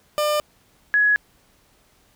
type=tone pair in turn; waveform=30% pulse / sine; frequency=600 / 1680 Hz; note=D5 / G#6; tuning=+37 / +19 cents; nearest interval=octave + tritone; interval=1782 cents; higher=second; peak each=-16 / -14 dBFS; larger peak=second; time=0.18-0.4 / 0.94-1.16 s; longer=neither; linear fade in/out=0 ms; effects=pink hiss -59 dBFS RMS until 2.15 s